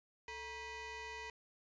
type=ring-modulated tone; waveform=25% pulse; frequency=509 Hz; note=C5; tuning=48 cents flat; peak=-38 dBFS; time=0.28-1.3 s; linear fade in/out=2 ms; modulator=1460 Hz; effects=resampled to 16000 Hz